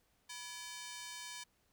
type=ring-modulated tone; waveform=10% pulse; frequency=1343 Hz; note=E6; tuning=32 cents sharp; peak=-34 dBFS; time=0.29-1.44 s; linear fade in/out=10 ms; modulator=361 Hz; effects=pink hiss -75 dBFS RMS until 1.72 s